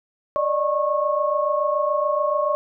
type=tone cluster; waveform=sine; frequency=582 / 609 / 1094 Hz; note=D5 / D#5 / C#6; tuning=-16 / -37 / -23 cents; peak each=-23 dBFS; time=0.36-2.55 s; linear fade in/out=0 ms; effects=none